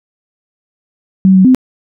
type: tone with pitch steps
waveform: sine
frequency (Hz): 189.9 / 187.8 / 256.9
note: F#3 / F#3 / C4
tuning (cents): +45 / +26 / -32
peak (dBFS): -3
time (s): 1.25-1.547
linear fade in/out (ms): 0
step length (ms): 99
effects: none